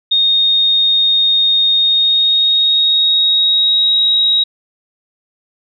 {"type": "tone with pitch glide", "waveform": "sine", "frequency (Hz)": [3700, 3811], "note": ["A#7", "A#7"], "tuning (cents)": [-14, 38], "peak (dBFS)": -9, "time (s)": [0.11, 4.44], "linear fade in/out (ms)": 10, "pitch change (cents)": 52, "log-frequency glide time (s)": [1.74, 3.98], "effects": []}